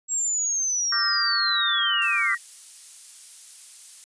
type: linear sweep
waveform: sine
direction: down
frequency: 7650 to 1845 Hz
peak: -22 dBFS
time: 0.08-2.38 s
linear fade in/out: 50 ms
type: chord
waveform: sine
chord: G minor seventh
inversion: second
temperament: equal with one note detuned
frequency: 1174.7 / 1390.5 / 1568 / 1864.7 Hz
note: D6 / F6 / G6 / Bb6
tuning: 0 / -8 / 0 / 0 cents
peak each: -29 dBFS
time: 0.92-2.35 s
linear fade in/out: 5 ms
type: noise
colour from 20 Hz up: violet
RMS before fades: -38 dBFS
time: 2.02-4.04 s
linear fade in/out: 0 ms
effects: resampled to 22050 Hz